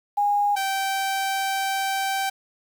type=tone pair in turn; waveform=sine / sawtooth; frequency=819 / 777.5 Hz; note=G#5 / G5; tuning=-24 / -14 cents; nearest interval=minor second; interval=90 cents; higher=first; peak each=-18 / -19 dBFS; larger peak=first; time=0.17-0.56 / 0.56-2.3 s; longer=second; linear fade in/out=10 ms; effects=8-bit